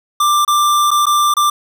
square tone with dropouts, 1183 Hz, D6, 12 cents sharp, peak -11 dBFS, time 0.2-1.5 s, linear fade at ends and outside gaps 5 ms, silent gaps 0.45-0.477 / 0.907-0.913 / 1.057-1.066 / 1.34-1.367 s, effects none

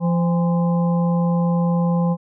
harmonic tone with a mistuned harmonic, 172.3 Hz, F3, 23 cents flat, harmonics 1 / 3 / 5 / 6, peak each -16 / -26 / -30 / -32 dBFS, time 0-2.17 s, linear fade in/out 50 ms, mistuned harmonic 5, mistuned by -88 cents, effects none

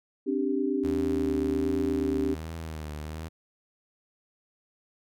sine chord, C suspended second, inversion none, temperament equal with one note detuned, 265.3 / 293.7 / 392 Hz, C4 / D4 / G4, +24 / 0 / 0 cents, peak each -29 dBFS, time 0.26-2.35 s, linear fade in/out 20 ms
sawtooth tone with vibrato, 78.4 Hz, D#2, 14 cents sharp, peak -31 dBFS, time 0.83-3.29 s, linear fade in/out 20 ms, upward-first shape triangle, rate 1.3 Hz, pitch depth 87 cents each way
effects none

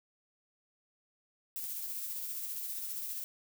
violet noise with tremolo, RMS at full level -38 dBFS, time 1.56-3.24 s, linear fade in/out 0 ms, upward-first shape sine, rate 15 Hz, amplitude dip 30%, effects none

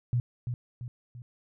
sine tone with echo, 121.5 Hz, B2, 28 cents flat, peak -23 dBFS, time 0.13-0.2 s, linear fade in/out 0 ms, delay 340 ms, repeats 3, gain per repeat -6 dB, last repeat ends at 1.22 s, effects none

